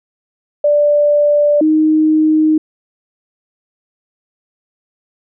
sine tone pair in turn, 587.3 / 311.1 Hz, D5 / D#4, 0 / 0 cents, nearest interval major seventh, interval 1100 cents, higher first, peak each -8 dBFS, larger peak neither, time 0.64-1.61 / 1.61-2.58 s, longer neither, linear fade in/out 5 ms, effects none

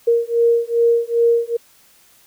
sine beating tone pair, 466.2 / 468.7 Hz, A#4 / A#4, 0 / +9 cents, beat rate 2.5 Hz, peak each -16 dBFS, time 0.07-1.57 s, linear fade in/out 10 ms, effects white hiss -52 dBFS RMS until 2.26 s

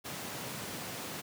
pink high-pass noise, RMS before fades -41 dBFS, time 0.04-1.22 s, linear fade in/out 20 ms, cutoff 110 Hz, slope 24 dB/octave, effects none

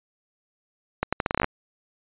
accelerating click train, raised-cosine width 0.5 ms, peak -7 dBFS, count 11, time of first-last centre 1.03-1.444 s, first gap 96 ms, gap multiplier 0.79, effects resampled to 8000 Hz

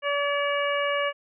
harmonic tone, 572 Hz, D5, 46 cents flat, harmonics 1 / 2 / 3 / 4 / 5, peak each -26 / -29 / -31 / -32 / -33 dBFS, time 0.02-1.13 s, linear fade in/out 50 ms, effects none

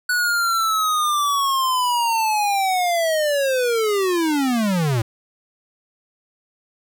square linear sweep, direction down, 1480 to 107.5 Hz, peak -18 dBFS, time 0.09-5.02 s, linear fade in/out 5 ms, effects none

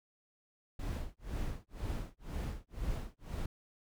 brown noise with tremolo, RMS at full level -36 dBFS, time 0.79-3.46 s, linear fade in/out 5 ms, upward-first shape sine, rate 2 Hz, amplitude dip 100%, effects none

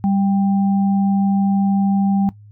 sine tone pair together, 197.1 / 789.1 Hz, G3 / G5, +10 / +11 cents, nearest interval 2 octaves, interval 2401 cents, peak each -14 / -25 dBFS, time 0.04-2.29 s, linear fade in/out 0 ms, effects noise-tail reverb RT60 0.1 s tail -17 dB re dry + added 104 Hz sine -40 dBFS peak until 2.51 s

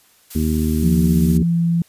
blue noise, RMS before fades -33 dBFS, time 0.3-1.38 s, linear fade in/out 10 ms
harmonic tone, 77.78 Hz, D#2, in tune, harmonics 1 / 2 / 3 / 4 / 5, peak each -20 / -24 / -19 / -27 / -29 dBFS, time 0.35-1.43 s, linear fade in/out 5 ms
sine tone with pitch glide, 172.3 to 168.95 Hz, F3 to E3, -23 to +43 cents, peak -14 dBFS, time 0.83-1.82 s, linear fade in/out 2 ms, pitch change -34 cents, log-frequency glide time 1.05-1.57 s
effects white hiss -54 dBFS RMS until 1.88 s + resampled to 32000 Hz

